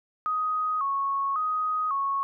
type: tone with vibrato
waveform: sine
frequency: 1174.7 Hz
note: D6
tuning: in tune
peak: -24 dBFS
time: 0.26-2.23 s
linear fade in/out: 0 ms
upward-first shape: square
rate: 0.91 Hz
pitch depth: 110 cents each way
effects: none